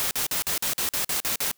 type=noise bursts; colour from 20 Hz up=white; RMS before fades=-26 dBFS; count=10; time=0-1.514 s; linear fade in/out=0 ms; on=110 ms; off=46 ms; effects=white hiss -64 dBFS RMS until 1.57 s